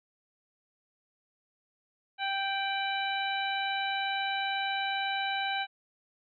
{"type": "harmonic tone with a mistuned harmonic", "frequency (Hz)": 784, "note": "G5", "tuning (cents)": 0, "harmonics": [1, 2, 3, 4, 5], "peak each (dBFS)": [-32, -35, -37, -38, -39], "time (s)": [2.18, 5.67], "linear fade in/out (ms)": 50, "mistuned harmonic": 4, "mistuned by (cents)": -78, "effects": []}